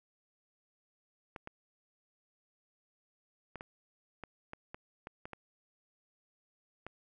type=clicks; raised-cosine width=0.5 ms; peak=-28 dBFS; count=11; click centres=1.362 / 1.474 / 3.557 / 3.609 / 4.237 / 4.534 / 4.745 / 5.071 / 5.255 / 5.333 / 6.866 s; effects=none